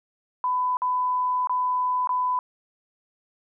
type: tone with dropouts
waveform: sine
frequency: 1001 Hz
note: B5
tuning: 23 cents sharp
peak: -21 dBFS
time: 0.44-2.39 s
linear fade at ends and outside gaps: 1 ms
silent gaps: 0.77-0.819 / 1.472-1.495 / 2.073-2.092 s
effects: none